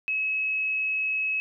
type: tone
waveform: sine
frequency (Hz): 2571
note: E7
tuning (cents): -44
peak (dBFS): -24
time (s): 0.08-1.4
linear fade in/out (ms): 0
effects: none